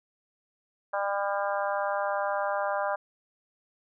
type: harmonic tone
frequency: 200.2 Hz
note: G3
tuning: 37 cents sharp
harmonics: 3 / 4 / 5 / 6 / 7 / 8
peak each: -30 / -32 / -34 / -36 / -37 / -38 dBFS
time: 0.93-2.96 s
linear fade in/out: 10 ms
effects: none